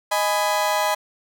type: chord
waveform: 35% pulse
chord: G# minor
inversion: second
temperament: just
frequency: 623 / 830.6 / 996.7 Hz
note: D#5 / G#5 / B5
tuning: +2 / 0 / +16 cents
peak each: -22 dBFS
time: 0.11-0.95 s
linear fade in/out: 10 ms
effects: none